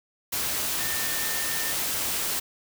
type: tone in noise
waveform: sine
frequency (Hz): 1800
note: A6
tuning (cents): +39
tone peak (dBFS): -35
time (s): 0.79-1.73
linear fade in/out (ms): 10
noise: white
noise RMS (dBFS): -28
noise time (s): 0.32-2.4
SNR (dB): -10
effects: none